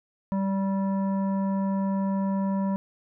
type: tone with frequency modulation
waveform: sine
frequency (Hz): 195.1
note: G3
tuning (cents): -8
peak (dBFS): -23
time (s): 0.32-2.76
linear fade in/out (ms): 0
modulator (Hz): 776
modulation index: 0.52
effects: none